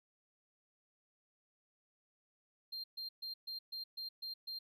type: tone bursts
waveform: triangle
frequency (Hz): 4186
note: C8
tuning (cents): 0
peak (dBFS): -40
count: 8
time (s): 2.72-4.59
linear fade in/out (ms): 10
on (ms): 120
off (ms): 130
effects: none